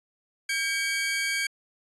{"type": "tone pair together", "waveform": "sawtooth", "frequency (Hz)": [1605, 2270], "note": ["G6", "C#7"], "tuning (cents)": [40, 41], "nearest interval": "tritone", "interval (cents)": 601, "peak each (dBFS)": [-26, -24], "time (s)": [0.49, 1.47], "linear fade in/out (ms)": 5, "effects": ["resampled to 24000 Hz"]}